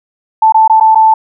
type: tone with dropouts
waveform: sine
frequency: 880 Hz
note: A5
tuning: in tune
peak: -3 dBFS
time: 0.42-1.14 s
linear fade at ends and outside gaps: 5 ms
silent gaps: 0.523-0.544 / 0.678-0.697 / 0.8-0.808 / 0.948-0.955 s
effects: none